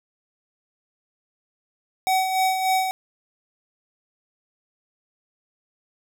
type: tone with tremolo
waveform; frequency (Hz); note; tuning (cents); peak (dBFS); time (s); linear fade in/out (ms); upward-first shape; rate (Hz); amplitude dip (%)
square; 755; F#5; +35; -18; 2.07-2.91; 0; sine; 3.4; 50
effects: none